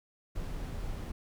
brown noise, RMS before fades -37 dBFS, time 0.35-1.12 s, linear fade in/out 10 ms, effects none

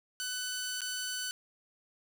10% pulse tone with dropouts, 1497 Hz, F#6, 20 cents sharp, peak -26 dBFS, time 0.2-1.31 s, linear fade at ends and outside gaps 0 ms, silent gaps 0.807-0.817 s, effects 9-bit

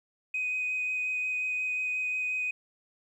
sine tone with vibrato, 2504 Hz, D#7, 10 cents sharp, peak -27 dBFS, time 0.34-2.51 s, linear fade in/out 5 ms, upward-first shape sine, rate 5.6 Hz, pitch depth 9 cents each way, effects tanh soft clip ceiling -24 dBFS + 11-bit

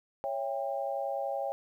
sine chord, C# diminished, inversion none, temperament just, 554.4 / 665.2 / 798.3 Hz, C#5 / E5 / G5, 0 / +16 / +31 cents, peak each -34 / -37 / -35 dBFS, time 0.24-1.52 s, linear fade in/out 0 ms, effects 11-bit

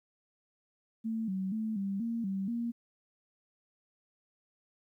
sine tone with pitch steps, 223.7 / 189.7 / 219.3 / 196.5 / 231 / 193.5 / 234.8 Hz, A3 / F#3 / A3 / G3 / A#3 / G3 / A#3, +29 / +43 / -6 / +4 / -16 / -22 / +13 cents, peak -31 dBFS, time 1.04-2.72 s, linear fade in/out 20 ms, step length 240 ms, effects 12-bit

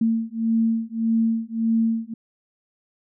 sine beating tone pair, 225.4 / 227.1 Hz, A3 / A#3, +42 / -45 cents, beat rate 1.7 Hz, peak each -22 dBFS, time 0.01-2.14 s, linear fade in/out 5 ms, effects none

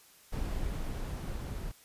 brown noise with level ramp, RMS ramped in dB -34 to -38 dBFS, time 0.32-1.72 s, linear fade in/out 10 ms, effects white hiss -59 dBFS RMS until 1.84 s + resampled to 32000 Hz

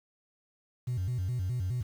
sine tone with vibrato, 106.8 Hz, G#2, 49 cents sharp, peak -27 dBFS, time 0.87-1.83 s, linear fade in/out 10 ms, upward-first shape square, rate 4.8 Hz, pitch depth 260 cents each way, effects tanh soft clip ceiling -27 dBFS + 9-bit

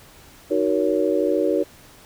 sine chord, D# minor seventh, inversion none, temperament just, 311.1 / 373.4 / 466.7 / 560 Hz, D#4 / F#4 / A#4 / C#5, 0 / +16 / +2 / +18 cents, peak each -23 dBFS, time 0.5-1.64 s, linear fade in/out 20 ms, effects pink hiss -48 dBFS RMS until 2.05 s

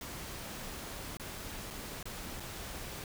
pink noise with dropouts, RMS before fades -43 dBFS, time 0.01-3.04 s, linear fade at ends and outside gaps 2 ms, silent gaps 1.171-1.197 / 1.704-1.707 / 2.029-2.055 / 2.399-2.403 s, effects none

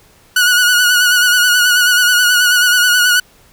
sawtooth tone with vibrato, 1463 Hz, F#6, 20 cents flat, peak -5 dBFS, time 0.36-3.2 s, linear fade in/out 5 ms, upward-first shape sine, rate 9.3 Hz, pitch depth 40 cents each way, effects pink hiss -48 dBFS RMS until 3.52 s

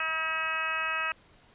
harmonic tone, 320 Hz, D#4, 49 cents sharp, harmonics 2 / 3 / 4 / 5 / 6 / 7 / 8 / 9, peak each -43 / -41 / -33 / -35 / -37 / -44 / -32 / -43 dBFS, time 0-1.12 s, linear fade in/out 2 ms, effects pink hiss -59 dBFS RMS until 1.54 s + resampled to 8000 Hz

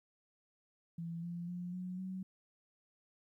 sine tone with pitch steps, 167.7 / 172.41 / 177.26 / 182.25 / 187.37 Hz, E3 / F3 / F3 / F#3 / F#3, +30 / -22 / +26 / -26 / +22 cents, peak -39 dBFS, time 0.98-2.23 s, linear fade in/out 5 ms, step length 250 ms, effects 13-bit

